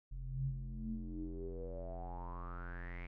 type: tone with low-pass filter sweep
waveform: square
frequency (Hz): 43.65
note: F1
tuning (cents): 0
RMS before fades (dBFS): -43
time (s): 0.11-3.07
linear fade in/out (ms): 10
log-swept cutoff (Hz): 94 to 2300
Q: 9.9
effects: none